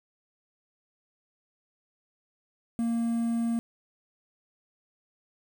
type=tone with quantisation; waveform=triangle; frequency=232 Hz; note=A#3; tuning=8 cents flat; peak=-23 dBFS; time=2.79-3.59 s; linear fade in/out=0 ms; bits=8; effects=none